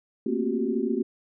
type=tone cluster; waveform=sine; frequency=225.5 / 239.1 / 267 / 360.1 / 389.4 Hz; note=A3 / A#3 / C4 / F#4 / G4; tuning=+43 / +44 / +35 / -47 / -12 cents; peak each=-30 dBFS; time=0.26-1.03 s; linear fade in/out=5 ms; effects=none